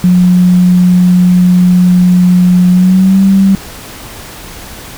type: tone with pitch glide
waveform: sine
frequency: 180 to 194.04 Hz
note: F#3 to G3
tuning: -47 to -17 cents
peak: -3 dBFS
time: 0.04-3.55 s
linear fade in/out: 0 ms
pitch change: +130 cents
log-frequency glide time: 2.71-3.21 s
effects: pink hiss -28 dBFS RMS until 4.97 s

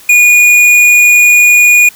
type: tone with tanh clipping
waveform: triangle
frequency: 2447 Hz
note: D#7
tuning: 29 cents flat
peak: -4 dBFS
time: 0.09-1.89 s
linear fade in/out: 5 ms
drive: 17 dB
effects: white hiss -37 dBFS RMS until 1.95 s

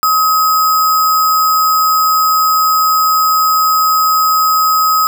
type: tone with sample-and-hold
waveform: sine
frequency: 1268 Hz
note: D#6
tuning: 32 cents sharp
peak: -8 dBFS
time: 0.03-5.07 s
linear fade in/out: 0 ms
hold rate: 6300 Hz
effects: none

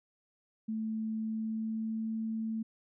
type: tone with pitch glide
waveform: sine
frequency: 220 to 222.2 Hz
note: A3 to A3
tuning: 0 to +17 cents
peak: -32 dBFS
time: 0.68-2.63 s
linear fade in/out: 10 ms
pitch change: +17 cents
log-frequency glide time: 1.17-2.16 s
effects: none

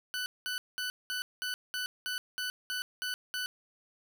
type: tone bursts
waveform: 20% pulse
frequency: 1494 Hz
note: F#6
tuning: 16 cents sharp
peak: -28 dBFS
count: 11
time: 0.14-3.46 s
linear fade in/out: 0 ms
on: 120 ms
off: 200 ms
effects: none

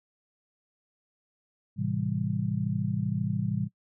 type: chord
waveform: sine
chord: A minor seventh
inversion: none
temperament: just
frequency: 110 / 132 / 165 / 198 Hz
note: A2 / C3 / E3 / G3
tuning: 0 / +16 / +2 / +18 cents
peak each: -32 dBFS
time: 1.76-3.69 s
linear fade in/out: 50 ms
effects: noise-tail reverb RT60 0.1 s tail -21 dB re dry

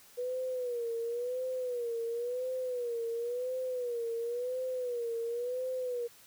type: tone with vibrato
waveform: sine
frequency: 486.8 Hz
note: B4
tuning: 25 cents flat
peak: -32 dBFS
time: 0.17-6.08 s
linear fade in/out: 20 ms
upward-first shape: sine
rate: 0.95 Hz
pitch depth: 95 cents each way
effects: white hiss -58 dBFS RMS until 6.26 s

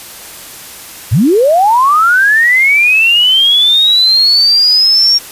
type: linear sweep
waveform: sine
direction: up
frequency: 82.41 to 5588 Hz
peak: -5 dBFS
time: 1.11-5.19 s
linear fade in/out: 20 ms
effects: white hiss -30 dBFS RMS until 5.31 s + resampled to 32000 Hz

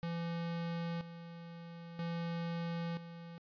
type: tone with tremolo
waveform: square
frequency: 168.9 Hz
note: E3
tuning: 42 cents sharp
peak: -37 dBFS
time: 0.03-3.38 s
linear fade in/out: 0 ms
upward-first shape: square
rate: 0.51 Hz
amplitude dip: 70%
effects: resampled to 11025 Hz

